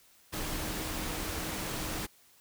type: tone in noise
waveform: sine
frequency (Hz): 311.1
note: D#4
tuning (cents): 0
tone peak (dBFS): -44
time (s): 0.32-2.07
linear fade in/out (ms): 20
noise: pink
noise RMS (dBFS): -36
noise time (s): 0.32-2.07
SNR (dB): -11
effects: white hiss -62 dBFS RMS until 2.4 s